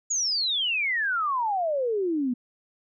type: exponential sweep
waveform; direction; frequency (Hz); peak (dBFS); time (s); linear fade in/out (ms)
sine; down; 6900 to 236.6; -23; 0.1-2.34; 10
effects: none